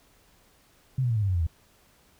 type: tone with pitch steps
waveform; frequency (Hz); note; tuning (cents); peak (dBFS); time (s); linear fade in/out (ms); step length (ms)
sine; 130.81 / 122.05 / 113.88 / 106.25 / 99.14 / 92.5 / 86.3 / 80.52; C3 / B2 / A#2 / G#2 / G2 / F#2 / F2 / E2; 0 / -20 / -40 / +40 / +20 / 0 / -20 / -40; -22; 0.98-1.468; 5; 61
effects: pink hiss -61 dBFS RMS until 2.19 s